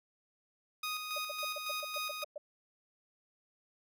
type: tone with tremolo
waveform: 15% pulse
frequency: 1244.5 Hz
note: D#6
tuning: in tune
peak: -29 dBFS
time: 0.83-2.24 s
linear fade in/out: 5 ms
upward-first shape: square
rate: 3.6 Hz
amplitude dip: 40%
type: tone bursts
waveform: sine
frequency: 594 Hz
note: D5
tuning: 20 cents sharp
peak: -38 dBFS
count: 10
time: 1.16-2.38 s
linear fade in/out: 5 ms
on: 23 ms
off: 110 ms
effects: none

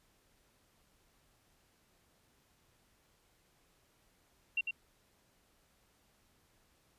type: tone with echo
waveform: sine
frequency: 2748 Hz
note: F7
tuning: 29 cents flat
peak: -29 dBFS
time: 4.57-4.61 s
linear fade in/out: 5 ms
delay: 100 ms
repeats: 1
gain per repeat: -5 dB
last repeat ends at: 4.71 s
effects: pink hiss -71 dBFS RMS until 6.98 s + resampled to 32000 Hz

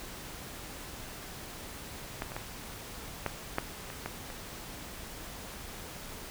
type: clicks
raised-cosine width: 0.5 ms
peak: -18 / -25 / -21 / -15 / -13 / -26 / -19 / -29 dBFS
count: 8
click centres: 2.221 / 2.319 / 2.365 / 3.263 / 3.584 / 3.902 / 4.06 / 4.302 s
effects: pink hiss -44 dBFS RMS until 6.3 s

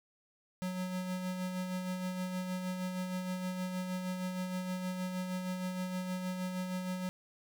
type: tone with tremolo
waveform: square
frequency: 183.7 Hz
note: F#3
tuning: 12 cents flat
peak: -34 dBFS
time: 0.62-7.09 s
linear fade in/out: 0 ms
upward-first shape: sine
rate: 6.4 Hz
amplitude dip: 40%
effects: none

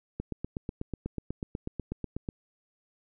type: click train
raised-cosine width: 3 ms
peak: -20 dBFS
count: 18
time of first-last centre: 0.2-2.288 s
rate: 8.14 Hz
effects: none

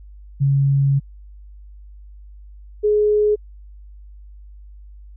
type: tone pair in turn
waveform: sine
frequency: 138.59 / 420.2 Hz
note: C#3 / G#4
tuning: 0 / +20 cents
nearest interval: octave + perfect fifth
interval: 1920 cents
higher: second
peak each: -13 dBFS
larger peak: neither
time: 0.4-1 / 2.83-3.36 s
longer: first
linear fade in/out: 20 ms
effects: added 50 Hz sine -38 dBFS peak until 5.16 s

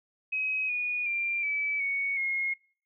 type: tone with pitch steps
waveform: sine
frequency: 2539 / 2457 / 2377 / 2300 / 2226 / 2154 Hz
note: D#7 / D#7 / D7 / D7 / C#7 / C7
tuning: +34 / -22 / +20 / -37 / +7 / +50 cents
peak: -27 dBFS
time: 0.32-2.54 s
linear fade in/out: 10 ms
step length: 370 ms
effects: noise-tail reverb RT60 0.5 s tail -24 dB re dry

